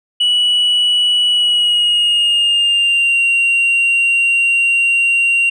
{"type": "tone with pitch glide", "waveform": "sine", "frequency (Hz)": [2941, 2760], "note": ["F#7", "F7"], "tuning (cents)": [-11, -21], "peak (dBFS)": -8, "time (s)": [0.2, 5.5], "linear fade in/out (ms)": 10, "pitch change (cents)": -110, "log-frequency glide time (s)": [1.29, 3.2], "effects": ["tanh soft clip ceiling -9 dBFS"]}